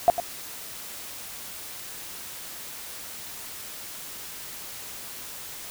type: tone with echo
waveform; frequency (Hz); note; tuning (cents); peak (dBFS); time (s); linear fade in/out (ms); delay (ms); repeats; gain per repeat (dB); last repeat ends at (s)
sine; 698.5; F5; 0; -11; 0.08-0.1; 0; 100; 1; -12; 0.2
effects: white hiss -39 dBFS RMS until 5.7 s